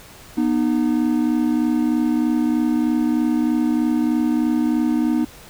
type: tone pair together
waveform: triangle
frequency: 243.3 / 306.5 Hz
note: B3 / D#4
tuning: -26 / -26 cents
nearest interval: major third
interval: 400 cents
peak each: -17 dBFS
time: 0.37-5.25 s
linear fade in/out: 10 ms
effects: pink hiss -43 dBFS RMS until 5.49 s